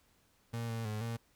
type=tone with pitch steps; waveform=35% pulse; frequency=116.4 / 114.2 / 107 / 115.7 Hz; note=A#2 / A#2 / A2 / A#2; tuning=-2 / -35 / -48 / -13 cents; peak=-34 dBFS; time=0.53-1.17 s; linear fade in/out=10 ms; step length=160 ms; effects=pink hiss -70 dBFS RMS until 1.35 s